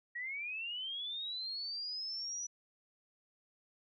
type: linear sweep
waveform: sine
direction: up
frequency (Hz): 1884 to 5920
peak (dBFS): -38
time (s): 0.15-2.47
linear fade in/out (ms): 10
effects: none